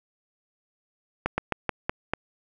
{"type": "slowing click train", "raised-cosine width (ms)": 0.5, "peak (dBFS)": -9, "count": 6, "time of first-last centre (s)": [1.26, 2.136], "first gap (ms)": 120, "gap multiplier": 1.19, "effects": []}